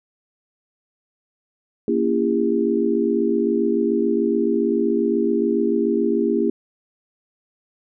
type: chord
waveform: sine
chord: A# diminished seventh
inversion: none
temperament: just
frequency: 233.1 / 279.7 / 335.6 / 402.8 Hz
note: A#3 / C#4 / E4 / G4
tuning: 0 / +16 / +31 / +47 cents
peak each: -22 / -25 / -22 / -21 dBFS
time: 1.88-6.5 s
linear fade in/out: 2 ms
effects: none